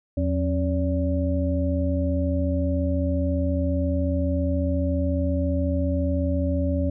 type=tone cluster; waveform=sine; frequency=80.9 / 177.1 / 271.5 / 573 Hz; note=E2 / F3 / C#4 / D5; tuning=-32 / +24 / -36 / -43 cents; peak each=-23 / -31 / -26 / -29 dBFS; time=0.17-6.9 s; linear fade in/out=5 ms; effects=none